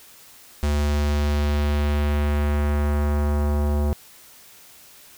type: tone with low-pass filter sweep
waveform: square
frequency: 73.42 Hz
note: D2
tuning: in tune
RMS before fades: -21 dBFS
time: 0.63-3.93 s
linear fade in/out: 0 ms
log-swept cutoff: 8600 to 780 Hz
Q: 1
effects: white hiss -48 dBFS RMS until 5.17 s